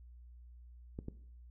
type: clicks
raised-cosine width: 3 ms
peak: -28 dBFS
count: 2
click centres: 0.989 / 1.084 s
effects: noise-tail reverb RT60 0.6 s tail -17 dB re dry + added 60 Hz sine -52 dBFS peak until 1.5 s